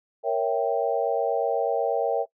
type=chord; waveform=sine; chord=A# diminished seventh; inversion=none; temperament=equal; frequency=466.2 / 554.4 / 659.3 / 784 Hz; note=A#4 / C#5 / E5 / G5; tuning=0 / 0 / 0 / 0 cents; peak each=-26 / -27 / -27 / -28 dBFS; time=0.23-2.26 s; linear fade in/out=50 ms; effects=noise-tail reverb RT60 0.1 s tail -21 dB re dry